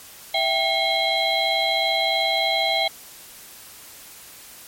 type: tone cluster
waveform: sine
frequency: 657 / 780 / 2161 / 3252 / 4008 Hz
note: E5 / G5 / C#7 / G#7 / B7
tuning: -6 / -9 / -45 / -37 / +25 cents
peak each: -25 dBFS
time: 0.34-2.88 s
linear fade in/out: 5 ms
effects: white hiss -43 dBFS RMS until 4.67 s + MP3 64 kbps